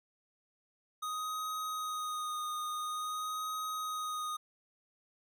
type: tone with vibrato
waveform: square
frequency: 1244.5 Hz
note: D#6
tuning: in tune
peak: -36 dBFS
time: 1.02-4.37 s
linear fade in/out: 10 ms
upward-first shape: sine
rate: 0.48 Hz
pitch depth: 19 cents each way
effects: none